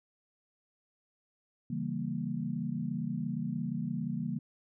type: chord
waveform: sine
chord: C# diminished seventh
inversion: none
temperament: equal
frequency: 138.59 / 164.81 / 196 / 233.1 Hz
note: C#3 / E3 / G3 / Bb3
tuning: 0 / 0 / 0 / 0 cents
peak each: -39 / -37 / -38 / -36 dBFS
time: 1.7-4.39 s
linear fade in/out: 5 ms
effects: none